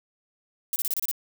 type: noise bursts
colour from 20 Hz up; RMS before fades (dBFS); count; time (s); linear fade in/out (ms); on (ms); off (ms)
violet; -27; 7; 0.73-1.114; 0; 30; 29
effects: none